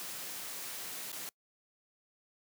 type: noise with dropouts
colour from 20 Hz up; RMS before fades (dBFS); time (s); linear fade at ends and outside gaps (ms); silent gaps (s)
white; -42; 0-1.29; 0; 1.118-1.128
effects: noise-tail reverb RT60 0.1 s tail -25 dB re dry + high-pass 150 Hz 12 dB/octave